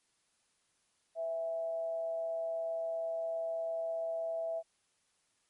sine tone with frequency modulation, 659 Hz, E5, 1 cent flat, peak -33 dBFS, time 1.15-4.63 s, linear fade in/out 50 ms, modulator 155 Hz, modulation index 0.23, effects white hiss -75 dBFS RMS until 5.49 s + MP3 48 kbps

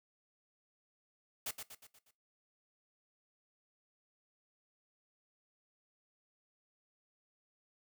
white noise with echo, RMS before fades -39 dBFS, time 1.46-1.51 s, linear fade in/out 5 ms, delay 120 ms, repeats 5, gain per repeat -6 dB, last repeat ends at 2.11 s, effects noise-tail reverb RT60 0.2 s tail -17 dB re dry + high-pass 100 Hz 12 dB/octave

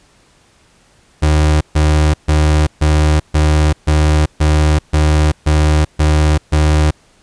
35% pulse tone bursts, 76.4 Hz, D#2, 31 cents flat, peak -7 dBFS, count 11, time 1.22-6.91 s, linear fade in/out 10 ms, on 390 ms, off 140 ms, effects pink hiss -51 dBFS RMS until 7.22 s + resampled to 22050 Hz

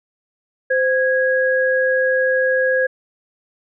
sine tone pair together, 518 / 1652.2 Hz, C5 / G#6, -17 / -9 cents, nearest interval octave + minor sixth, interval 2008 cents, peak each -16 / -18 dBFS, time 0.7-2.87 s, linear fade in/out 10 ms, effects none

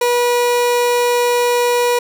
30% pulse tone, 484.8 Hz, B4, 32 cents flat, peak -10 dBFS, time 0.01-1.99 s, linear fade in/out 5 ms, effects none

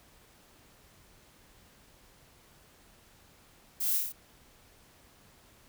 violet noise with echo, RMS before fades -32 dBFS, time 3.8-3.98 s, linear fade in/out 10 ms, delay 29 ms, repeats 5, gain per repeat -2 dB, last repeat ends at 4.125 s, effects pink hiss -60 dBFS RMS until 5.68 s

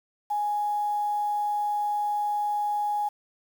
sine tone with quantisation, 830.6 Hz, G#5, in tune, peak -24 dBFS, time 0.3-3.09 s, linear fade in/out 10 ms, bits 8, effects none

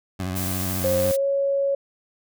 20% pulse tone with vibrato, 92.5 Hz, F#2, in tune, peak -21 dBFS, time 0.19-1.12 s, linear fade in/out 10 ms, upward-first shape sine, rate 14 Hz, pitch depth 64 cents each way
blue noise, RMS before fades -30 dBFS, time 0.35-1.17 s, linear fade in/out 20 ms
sine tone with pitch glide, 532 to 554.6 Hz, C5 to C#5, +29 to +1 cents, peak -19 dBFS, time 0.84-1.75 s, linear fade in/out 5 ms, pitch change +72 cents, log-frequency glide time 0.99-1.25 s
effects none

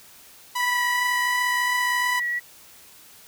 sawtooth tone with pitch glide, 987.8 to 994.1 Hz, B5 to B5, 0 to +11 cents, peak -20 dBFS, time 0.55-2.2 s, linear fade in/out 10 ms, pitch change +11 cents, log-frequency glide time 0.89-1.22 s
sine tone with vibrato, 1939 Hz, B6, 32 cents flat, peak -23 dBFS, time 0.59-2.4 s, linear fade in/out 20 ms, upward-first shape triangle, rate 2.8 Hz, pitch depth 18 cents each way
effects white hiss -49 dBFS RMS until 3.27 s

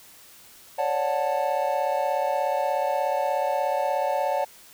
triangle chord, D major seventh, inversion third, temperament just, 550.6 / 587.3 / 734.2 / 881 Hz, C#5 / D5 / F#5 / A5, -12 / 0 / -14 / +2 cents, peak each -26 dBFS, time 0.78-4.45 s, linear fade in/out 10 ms, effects white hiss -50 dBFS RMS until 4.73 s

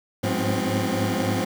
20% pulse tone cluster, 102.2 / 105.9 / 178.7 / 254.7 / 266 Hz, G#2 / G#2 / F3 / C4 / C4, -27 / +34 / +40 / -46 / +29 cents, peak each -24 dBFS, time 0.23-1.45 s, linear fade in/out 10 ms, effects 7-bit

